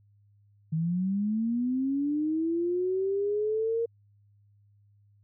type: linear sweep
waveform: sine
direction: up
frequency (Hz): 155.56 to 466.4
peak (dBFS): -25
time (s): 0.72-3.86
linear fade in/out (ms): 10
effects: added 102 Hz sine -59 dBFS peak until 5.23 s